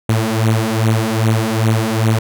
sawtooth beating tone pair, 110 / 112.5 Hz, A2 / A2, 0 / +39 cents, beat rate 2.5 Hz, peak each -12 dBFS, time 0.09-2.19 s, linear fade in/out 5 ms, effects none

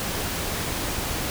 pink noise, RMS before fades -28 dBFS, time 0-1.3 s, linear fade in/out 0 ms, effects none

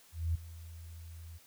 sine tone with ADSR envelope, 82.6 Hz, E2, 4 cents sharp, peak -27 dBFS, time 0.12-1.39 s, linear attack 230 ms, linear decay 6 ms, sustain -18 dB, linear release 26 ms, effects white hiss -61 dBFS RMS until 1.46 s

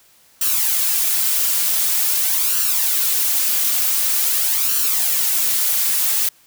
blue noise with flanger, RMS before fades -18 dBFS, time 0.41-6.29 s, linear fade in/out 5 ms, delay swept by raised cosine 0.68 to 4.28 ms, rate 0.46 Hz, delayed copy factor +0.6, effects white hiss -53 dBFS RMS until 6.46 s

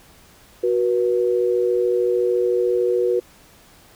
sine tone pair together, 369.2 / 482.9 Hz, F#4 / B4, -4 / -39 cents, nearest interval perfect fourth, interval 465 cents, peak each -19 dBFS, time 0.63-3.2 s, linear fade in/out 10 ms, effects pink hiss -50 dBFS RMS until 3.95 s

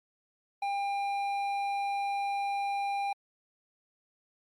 triangle tone with hard clipping, 800 Hz, G5, 35 cents sharp, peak -31 dBFS, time 0.62-3.13 s, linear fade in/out 5 ms, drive 12 dB, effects Opus 48 kbps

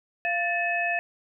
sine tone cluster, 691 / 1764 / 2566 Hz, F5 / A6 / E7, -19 / +4 / -47 cents, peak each -28 dBFS, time 0.25-0.99 s, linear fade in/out 0 ms, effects none

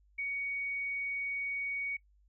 sine tone, 2240 Hz, C#7, 18 cents sharp, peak -33 dBFS, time 0.18-1.97 s, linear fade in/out 10 ms, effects noise-tail reverb RT60 0.1 s tail -20 dB re dry + added 50 Hz sine -63 dBFS peak until 2.28 s

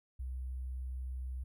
sine tone with sample-and-hold, 63.8 Hz, C2, 43 cents flat, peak -37 dBFS, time 0.19-1.44 s, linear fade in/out 10 ms, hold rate 11025 Hz, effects none

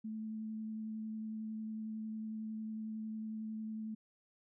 sine tone with vibrato, 218.4 Hz, A3, 13 cents flat, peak -39 dBFS, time 0.04-3.95 s, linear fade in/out 10 ms, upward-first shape triangle, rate 11 Hz, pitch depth 13 cents each way, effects none

